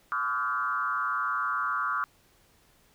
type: tone with frequency modulation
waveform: sine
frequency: 1276 Hz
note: D#6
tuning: 43 cents sharp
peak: -26 dBFS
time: 0.12-2.04 s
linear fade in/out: 0 ms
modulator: 127 Hz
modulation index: 1.6
effects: pink hiss -63 dBFS RMS until 2.94 s